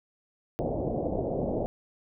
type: low-pass noise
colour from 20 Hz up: white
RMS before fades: -30 dBFS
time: 0.59-1.66 s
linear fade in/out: 0 ms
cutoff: 690 Hz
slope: 48 dB/octave
effects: none